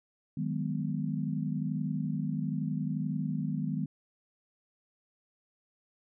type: chord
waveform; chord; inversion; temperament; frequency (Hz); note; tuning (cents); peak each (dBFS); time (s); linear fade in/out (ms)
sine; G# minor seventh; second; just; 155.74 / 186.89 / 207.7 / 249.2; D#3 / F#3 / G#3 / B3; +2 / +18 / 0 / +16; -33 / -37 / -36 / -36; 0.37-3.86; 5
effects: none